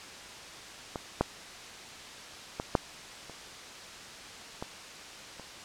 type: clicks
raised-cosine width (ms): 1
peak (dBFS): -20 / -10 / -18 / -8 / -30 / -21 / -30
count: 7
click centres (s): 0.958 / 1.21 / 2.599 / 2.752 / 3.297 / 4.625 / 5.397
effects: white hiss -45 dBFS RMS until 5.64 s + low-pass 6000 Hz 12 dB/octave